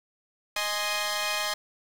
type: chord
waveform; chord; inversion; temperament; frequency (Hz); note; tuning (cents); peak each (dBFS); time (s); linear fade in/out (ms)
10% pulse; Ab major; second; equal; 622.3 / 830.6 / 1046.5; Eb5 / Ab5 / C6; 0 / 0 / 0; -22 / -23 / -23; 0.56-1.54; 5
effects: low-pass 12000 Hz 12 dB/octave + 7-bit